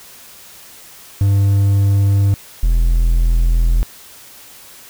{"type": "tone pair in turn", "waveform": "triangle", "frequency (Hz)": [99.5, 41.79], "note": ["G2", "E1"], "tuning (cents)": [26, 24], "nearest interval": "octave + minor third", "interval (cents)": 1502, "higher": "first", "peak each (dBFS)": -8, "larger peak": "neither", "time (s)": [[1.21, 2.34], [2.63, 3.83]], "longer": "second", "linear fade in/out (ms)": 0, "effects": ["white hiss -40 dBFS RMS until 4.89 s"]}